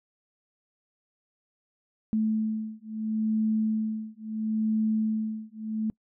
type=beating tone pair; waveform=sine; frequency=217.8 / 218.54 Hz; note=A3 / A3; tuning=-17 / -12 cents; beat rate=0.74 Hz; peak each=-28 dBFS; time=2.13-5.9 s; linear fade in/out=0 ms; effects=noise-tail reverb RT60 0.1 s tail -25 dB re dry